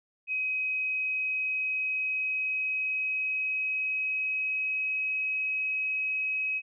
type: tone with pitch glide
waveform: sine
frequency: 2530 to 2546 Hz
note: D#7 to D#7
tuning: +28 to +39 cents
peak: -27 dBFS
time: 0.27-6.62 s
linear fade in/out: 50 ms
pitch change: +11 cents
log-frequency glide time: 0.55-5.04 s
effects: none